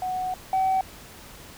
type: tone pair in turn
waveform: sine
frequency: 740 / 760.4 Hz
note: F#5 / F#5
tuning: 0 / +47 cents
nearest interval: unison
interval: 47 cents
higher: second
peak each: -25 / -18 dBFS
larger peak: second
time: 0.02-0.34 / 0.53-0.81 s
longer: first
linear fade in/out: 2 ms
effects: tanh soft clip ceiling -17 dBFS + pink hiss -45 dBFS RMS until 1.57 s